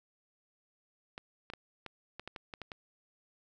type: clicks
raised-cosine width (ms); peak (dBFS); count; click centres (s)
0.3; -26; 10; 1.179 / 1.501 / 1.536 / 1.863 / 2.196 / 2.276 / 2.362 / 2.538 / 2.617 / 2.718
effects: none